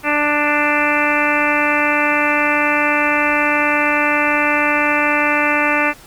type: harmonic tone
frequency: 295.1 Hz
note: D4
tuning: 8 cents sharp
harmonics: 1 / 2 / 3 / 4 / 5 / 6 / 7 / 8 / 9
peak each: -22 / -22 / -22 / -22 / -22 / -22 / -22 / -22 / -22 dBFS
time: 0.03-5.94 s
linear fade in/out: 50 ms
effects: pink hiss -42 dBFS RMS until 6.06 s + Opus 48 kbps